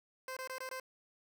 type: tone bursts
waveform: 15% pulse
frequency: 519 Hz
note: C5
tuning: 14 cents flat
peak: -34 dBFS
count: 5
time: 0.28-0.799 s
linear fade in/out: 2 ms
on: 87 ms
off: 21 ms
effects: none